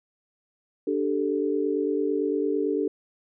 sine chord, D suspended fourth, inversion none, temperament just, 293.7 / 391.6 / 440.5 Hz, D4 / G4 / A4, 0 / -2 / +2 cents, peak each -27 dBFS, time 0.87-2.88 s, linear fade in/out 5 ms, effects none

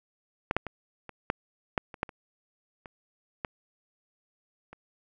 clicks, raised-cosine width 0.5 ms, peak -11 / -9 / -21 / -26 / -10 / -10 / -27 / -12 / -28 / -28 / -16 / -30 dBFS, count 12, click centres 0.511 / 0.566 / 0.667 / 1.093 / 1.301 / 1.778 / 1.942 / 2.031 / 2.092 / 2.858 / 3.448 / 4.73 s, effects none

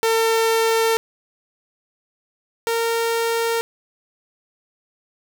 sawtooth tone pair in turn, 451.5 / 460.2 Hz, A4 / A#4, +45 / -22 cents, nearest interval unison, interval 33 cents, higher second, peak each -12 / -15 dBFS, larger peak first, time 0.03-0.97 / 2.67-3.61 s, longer neither, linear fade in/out 0 ms, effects 8-bit

